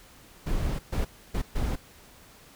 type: noise bursts at uneven times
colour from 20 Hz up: brown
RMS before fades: -27 dBFS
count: 4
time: 0.46-0.79 / 0.92-1.05 / 1.34-1.42 / 1.55-1.76 s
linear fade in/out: 10 ms
effects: pink hiss -53 dBFS RMS until 2.55 s